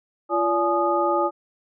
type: tone cluster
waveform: sine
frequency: 344.7 / 575 / 847 / 1234 Hz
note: F4 / D5 / G#5 / D#6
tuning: -23 / -37 / +34 / -15 cents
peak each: -24 dBFS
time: 0.29-1.31 s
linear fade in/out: 50 ms
effects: none